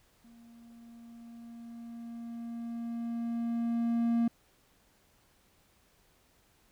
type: tone with level ramp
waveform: triangle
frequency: 233.1 Hz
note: A#3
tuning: in tune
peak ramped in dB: -52 to -22 dBFS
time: 0.24-4.28 s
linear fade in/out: 5 ms
effects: pink hiss -67 dBFS RMS until 6.71 s